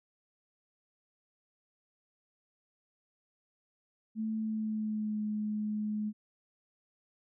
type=tone with pitch glide; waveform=sine; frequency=219.5 to 212 Hz; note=A3 to G#3; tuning=-4 to +36 cents; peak=-31 dBFS; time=4.15-6.13 s; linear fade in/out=50 ms; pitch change=-60 cents; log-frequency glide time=4.37-5.22 s; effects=none